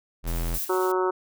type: tone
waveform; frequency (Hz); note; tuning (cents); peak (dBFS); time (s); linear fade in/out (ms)
square; 41.89; E1; +29; -26; 0.23-0.59; 50
type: noise with tremolo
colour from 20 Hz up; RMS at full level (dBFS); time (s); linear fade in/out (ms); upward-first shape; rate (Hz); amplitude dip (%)
blue; -38; 0.27-0.92; 5; sine; 11; 25
type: noise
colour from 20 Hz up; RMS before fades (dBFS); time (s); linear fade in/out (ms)
violet; -30; 0.54-0.65; 5
type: harmonic tone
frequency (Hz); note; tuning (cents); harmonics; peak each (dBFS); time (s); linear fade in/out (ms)
185; F#3; 0; 2 / 3 / 4 / 5 / 6 / 7 / 8; -23 / -33 / -36 / -29 / -33 / -31 / -39; 0.69-1.11; 10
effects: none